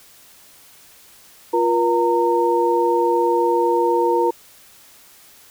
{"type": "tone cluster", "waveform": "sine", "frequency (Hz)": [349.7, 477.7, 918], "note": ["F4", "A#4", "A#5"], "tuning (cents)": [2, 42, -27], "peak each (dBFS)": -19, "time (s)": [1.53, 4.31], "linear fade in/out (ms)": 10, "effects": ["white hiss -48 dBFS RMS until 5.5 s"]}